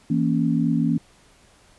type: chord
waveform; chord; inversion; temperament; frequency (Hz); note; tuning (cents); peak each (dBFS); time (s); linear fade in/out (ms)
sine; A# diminished; second; equal; 164.81 / 233.1 / 277.2; E3 / A#3 / C#4; 0 / 0 / 0; -22 / -22 / -23; 0.1-0.98; 5
effects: pink hiss -55 dBFS RMS until 1.78 s + resampled to 24000 Hz